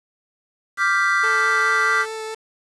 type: chord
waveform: triangle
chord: G dominant seventh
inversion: second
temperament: equal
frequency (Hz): 1174.7 / 1396.9 / 1568 / 1975.5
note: D6 / F6 / G6 / B6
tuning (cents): 0 / 0 / 0 / 0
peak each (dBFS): -20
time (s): 0.77-2.06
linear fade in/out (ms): 50
type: tone with vibrato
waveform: sawtooth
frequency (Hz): 440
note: A4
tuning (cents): 0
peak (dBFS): -24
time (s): 1.23-2.35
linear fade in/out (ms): 10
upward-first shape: triangle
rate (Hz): 4.7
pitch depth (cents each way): 12
effects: resampled to 24000 Hz + 7-bit